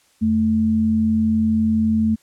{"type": "tone pair together", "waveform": "sine", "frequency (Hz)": [87.97, 220], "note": ["F2", "A3"], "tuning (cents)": [13, 0], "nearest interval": "octave + major third", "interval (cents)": 1587, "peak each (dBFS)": [-25, -15], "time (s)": [0.21, 2.16], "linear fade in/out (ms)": 20, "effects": ["white hiss -58 dBFS RMS until 2.22 s", "low-pass 10000 Hz 12 dB/octave"]}